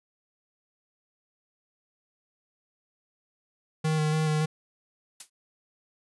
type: tone with vibrato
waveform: square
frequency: 155.1 Hz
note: D#3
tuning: 5 cents flat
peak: -24 dBFS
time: 3.84-4.46 s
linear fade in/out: 10 ms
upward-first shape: square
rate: 3.5 Hz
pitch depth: 17 cents each way
type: noise with exponential decay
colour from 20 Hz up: blue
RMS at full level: -33 dBFS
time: 5.2-5.3 s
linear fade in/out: 5 ms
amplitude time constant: 21 ms
effects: resampled to 24000 Hz